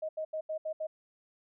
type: tone bursts at uneven times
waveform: sine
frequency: 627 Hz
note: D#5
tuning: 13 cents sharp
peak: -32 dBFS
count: 6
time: 0.02-0.09 / 0.17-0.25 / 0.33-0.41 / 0.49-0.58 / 0.65-0.73 / 0.8-0.87 s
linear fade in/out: 10 ms
effects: none